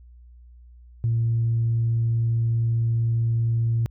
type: tone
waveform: sine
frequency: 115.3 Hz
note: A#2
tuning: 19 cents flat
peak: -18 dBFS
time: 1.04-3.86 s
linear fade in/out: 0 ms
effects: tanh soft clip ceiling -15 dBFS + added 60 Hz sine -45 dBFS peak until 3.9 s